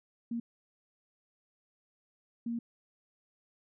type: tone bursts at uneven times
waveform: sine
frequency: 233.8 Hz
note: A#3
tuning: 5 cents sharp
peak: -32 dBFS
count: 2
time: 0.31-0.4 / 2.46-2.59 s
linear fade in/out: 5 ms
effects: none